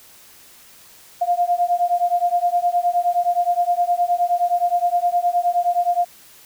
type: beating tone pair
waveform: sine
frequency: 698.5 / 708.1 Hz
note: F5 / F5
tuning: 0 / +24 cents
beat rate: 9.6 Hz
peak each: -19 dBFS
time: 1.21-6.05 s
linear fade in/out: 10 ms
effects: white hiss -47 dBFS RMS until 6.45 s